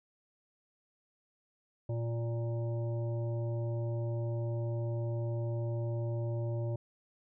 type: harmonic tone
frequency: 116.54 Hz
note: A#2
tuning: in tune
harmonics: 1 / 3 / 5 / 7 / 8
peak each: -32 / -42 / -42 / -57 / -56 dBFS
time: 1.89-6.76 s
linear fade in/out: 5 ms
effects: none